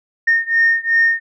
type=beating tone pair; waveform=sine; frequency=1832 / 1834.7 Hz; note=A#6 / A#6; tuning=-31 / -28 cents; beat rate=2.7 Hz; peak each=-14 / -15 dBFS; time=0.27-1.2 s; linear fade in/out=10 ms; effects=tanh soft clip ceiling -5 dBFS